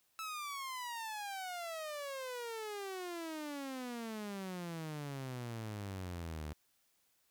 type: exponential sweep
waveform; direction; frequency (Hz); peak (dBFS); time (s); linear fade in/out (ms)
sawtooth; down; 1318.5 to 73.42; -37; 0.19-6.53; 0
effects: white hiss -75 dBFS RMS until 7.3 s